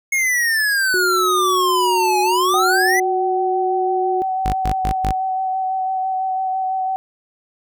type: exponential two-way sweep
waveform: square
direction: down then up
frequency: 2179 to 825 to 2034 Hz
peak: -16 dBFS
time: 0.12-3 s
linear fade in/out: 5 ms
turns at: 2.21 s
type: tone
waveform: sine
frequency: 367.1 Hz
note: F#4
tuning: 14 cents flat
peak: -19 dBFS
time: 0.94-4.22 s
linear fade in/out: 0 ms
type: tone with vibrato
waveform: sine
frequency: 757 Hz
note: F#5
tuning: 39 cents sharp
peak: -18 dBFS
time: 2.54-6.96 s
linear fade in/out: 0 ms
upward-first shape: sine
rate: 6 Hz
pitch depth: 16 cents each way
type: tone bursts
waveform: sawtooth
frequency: 50.9 Hz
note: G#1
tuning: 34 cents flat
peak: -15 dBFS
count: 4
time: 4.45-5.124 s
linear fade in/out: 10 ms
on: 86 ms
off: 110 ms
effects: none